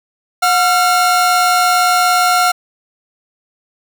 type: tone pair together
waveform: 45% pulse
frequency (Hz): 724 / 1370.7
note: F#5 / F6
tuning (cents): -38 / -33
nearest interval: major seventh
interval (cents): 1105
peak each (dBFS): -13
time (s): 0.42-2.52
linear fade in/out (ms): 10
effects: none